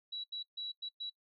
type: tone bursts at uneven times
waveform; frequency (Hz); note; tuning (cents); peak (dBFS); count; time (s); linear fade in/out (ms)
sine; 3911; B7; -18; -38; 5; 0.12-0.24 / 0.32-0.43 / 0.57-0.72 / 0.82-0.89 / 1-1.1; 10
effects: noise-tail reverb RT60 0.1 s tail -19 dB re dry